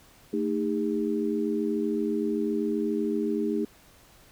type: tone cluster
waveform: sine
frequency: 223.3 / 311.1 / 404.2 Hz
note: A3 / D#4 / G#4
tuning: +26 / 0 / -47 cents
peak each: -29 dBFS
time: 0.33-3.65 s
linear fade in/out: 5 ms
effects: pink hiss -56 dBFS RMS until 4.31 s

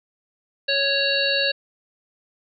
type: harmonic tone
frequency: 554.4 Hz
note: C#5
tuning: in tune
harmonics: 1 / 3 / 5 / 7 / 8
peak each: -25 / -25 / -25 / -25 / -25 dBFS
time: 0.68-1.52 s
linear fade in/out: 10 ms
effects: none

